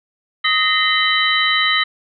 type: tone cluster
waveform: sine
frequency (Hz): 1258 / 1853 / 2052 / 3063 / 3917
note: D#6 / A#6 / C7 / G7 / B7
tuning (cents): +19 / -11 / -34 / -41 / -15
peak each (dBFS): -20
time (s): 0.44-1.84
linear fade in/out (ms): 10
effects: none